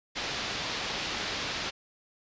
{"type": "low-pass noise", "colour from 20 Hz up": "white", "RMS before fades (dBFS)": -34, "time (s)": [0.15, 1.71], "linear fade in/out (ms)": 20, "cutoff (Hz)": 4900, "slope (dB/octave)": 24, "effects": ["resampled to 16000 Hz"]}